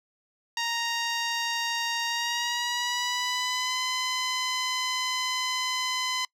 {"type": "tone with pitch glide", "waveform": "10% pulse", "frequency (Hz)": [932.3, 1016.7], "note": ["A#5", "B5"], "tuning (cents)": [0, 50], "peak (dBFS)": -18, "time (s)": [0.57, 6.25], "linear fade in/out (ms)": 2, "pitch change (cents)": 150, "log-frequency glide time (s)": [2.06, 3.8], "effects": ["noise-tail reverb RT60 0.1 s tail -25 dB re dry", "low-pass 9000 Hz 12 dB/octave"]}